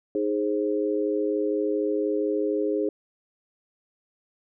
sine chord, Ab major, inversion second, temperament equal with one note detuned, 311.1 / 415.3 / 528.4 Hz, Eb4 / Ab4 / C5, 0 / 0 / +17 cents, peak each -27 / -25 / -30 dBFS, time 0.15-2.89 s, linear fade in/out 2 ms, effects none

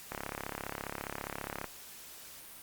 click train, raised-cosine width 0.5 ms, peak -21 dBFS, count 54, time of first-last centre 0.12-1.643 s, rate 34.8 Hz, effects white hiss -50 dBFS RMS until 2.62 s + Opus 48 kbps

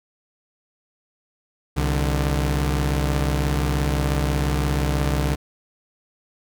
sawtooth tone pair together, 65.9 / 148.54 Hz, C2 / D3, +13 / +20 cents, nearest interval octave + major second, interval 1407 cents, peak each -17 / -20 dBFS, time 1.76-5.36 s, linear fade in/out 20 ms, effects none

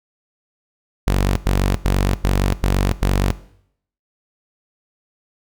sawtooth tone bursts, 47.6 Hz, F#1, 50 cents sharp, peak -10 dBFS, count 6, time 1.07-3.31 s, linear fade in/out 0 ms, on 290 ms, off 100 ms, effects noise-tail reverb RT60 0.7 s tail -18 dB re dry

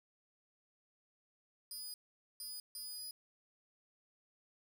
20% pulse tone bursts at uneven times, 4949 Hz, D#8, 10 cents flat, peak -38 dBFS, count 3, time 1.71-1.94 / 2.4-2.6 / 2.75-3.11 s, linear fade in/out 2 ms, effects 11-bit

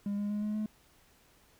triangle tone with pitch steps, 202.5 / 205.3 / 208.2 / 211.1 / 214 Hz, G#3 / G#3 / G#3 / G#3 / A3, -43 / -20 / +5 / +29 / -48 cents, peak -28 dBFS, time 0.06-0.66 s, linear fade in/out 2 ms, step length 120 ms, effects tanh soft clip ceiling -25 dBFS + pink hiss -64 dBFS RMS until 1.59 s

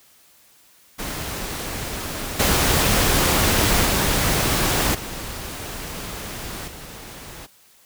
pink noise with level steps, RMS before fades -29 / -18 / -20 / -32 / -38 dBFS, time 0.98-7.47 s, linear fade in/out 20 ms, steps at 2.39 / 3.85 / 4.94 / 6.67 s, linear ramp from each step 10 ms, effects white hiss -54 dBFS RMS until 7.85 s

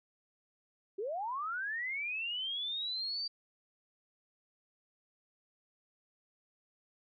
sine linear sweep, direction up, 366.6 to 4678 Hz, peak -34 dBFS, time 0.98-3.28 s, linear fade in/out 10 ms, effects MP3 96 kbps

